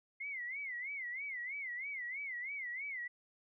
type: tone with vibrato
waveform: sine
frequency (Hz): 2093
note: C7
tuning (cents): 0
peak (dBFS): -39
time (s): 0.2-3.08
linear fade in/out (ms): 10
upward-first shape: sine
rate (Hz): 3.1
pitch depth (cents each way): 160
effects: none